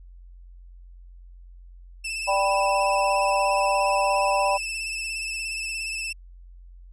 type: tone with vibrato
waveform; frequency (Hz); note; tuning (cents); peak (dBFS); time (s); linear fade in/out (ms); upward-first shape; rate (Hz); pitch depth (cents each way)
sawtooth; 2642; E7; +3; -25; 2.04-6.13; 10; sine; 17; 37
type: chord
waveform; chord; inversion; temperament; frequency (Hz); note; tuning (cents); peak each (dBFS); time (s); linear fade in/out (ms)
sine; G major; second; equal; 587.3 / 784 / 987.8; D5 / G5 / B5; 0 / 0 / 0; -24; 2.27-4.58; 20
effects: added 44 Hz sine -43 dBFS peak until 6.92 s + resampled to 24000 Hz